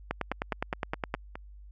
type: two click trains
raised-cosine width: 0.5 ms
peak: -23 / -14 dBFS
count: 6 / 11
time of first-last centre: 0.32-1.355 / 0.11-1.141 s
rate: 4.83 / 9.7 Hz
effects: added 50 Hz sine -46 dBFS peak until 1.71 s